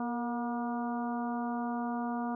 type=harmonic tone with a mistuned harmonic; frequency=239.2 Hz; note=A#3; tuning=45 cents sharp; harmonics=1 / 2 / 3 / 4 / 5 / 6; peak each=-33 / -45 / -38 / -41 / -44 / -48 dBFS; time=0-2.35 s; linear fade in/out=2 ms; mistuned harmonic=2; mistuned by=-49 cents; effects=none